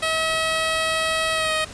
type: tone with pitch glide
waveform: 10% pulse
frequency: 642 to 627.7 Hz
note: E5 to D#5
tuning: -46 to +15 cents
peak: -12 dBFS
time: 0.02-1.65 s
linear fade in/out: 10 ms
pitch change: -39 cents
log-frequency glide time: 1.33-1.53 s
effects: pink hiss -39 dBFS RMS until 1.73 s + resampled to 22050 Hz